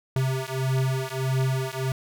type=beating tone pair; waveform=square; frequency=130.81 / 132.41 Hz; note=C3 / C3; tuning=0 / +21 cents; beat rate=1.6 Hz; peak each=-27 dBFS; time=0.16-1.92 s; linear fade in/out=2 ms; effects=none